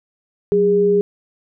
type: tone pair together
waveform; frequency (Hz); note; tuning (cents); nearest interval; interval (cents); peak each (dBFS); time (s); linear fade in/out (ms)
sine; 184.65 / 408.1; F#3 / G#4; -3 / -30; octave + major second; 1373; -21 / -12; 0.52-1.01; 0
effects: none